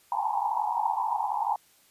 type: band-pass noise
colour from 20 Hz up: white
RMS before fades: -28 dBFS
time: 0.12-1.56 s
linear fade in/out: 2 ms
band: 790 to 970 Hz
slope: 96 dB/octave
effects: white hiss -61 dBFS RMS until 1.9 s + resampled to 32000 Hz